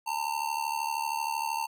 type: tone with amplitude modulation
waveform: square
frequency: 905 Hz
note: A5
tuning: 48 cents sharp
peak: -26 dBFS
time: 0.06-1.67 s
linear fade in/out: 20 ms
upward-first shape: sine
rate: 72.9 Hz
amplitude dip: 85%
effects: none